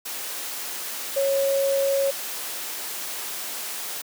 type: tone in noise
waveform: sine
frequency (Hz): 550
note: C#5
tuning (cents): -14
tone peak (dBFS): -19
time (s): 1.16-2.11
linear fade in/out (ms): 10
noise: white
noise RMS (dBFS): -32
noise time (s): 0.05-4.02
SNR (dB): +10
effects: high-pass 300 Hz 12 dB/octave